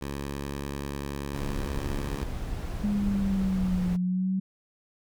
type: tone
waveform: 10% pulse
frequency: 70.3 Hz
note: C#2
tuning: 25 cents sharp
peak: -24 dBFS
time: 0.01-2.24 s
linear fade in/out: 10 ms
type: noise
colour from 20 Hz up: brown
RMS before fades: -33 dBFS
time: 1.33-3.97 s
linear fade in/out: 20 ms
type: linear two-way sweep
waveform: sine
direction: down then up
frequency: 207.6 to 177.8 to 190.9 Hz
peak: -24 dBFS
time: 2.83-4.4 s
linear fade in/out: 10 ms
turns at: 3.91 s
effects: none